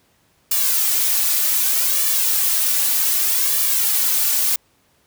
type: noise with flanger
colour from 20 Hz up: blue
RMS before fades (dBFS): -18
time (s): 0.51-4.56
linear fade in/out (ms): 5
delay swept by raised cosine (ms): 1.7 to 3.5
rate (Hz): 0.65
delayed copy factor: +0.75
effects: pink hiss -60 dBFS RMS until 5.06 s + high-pass 60 Hz 12 dB/octave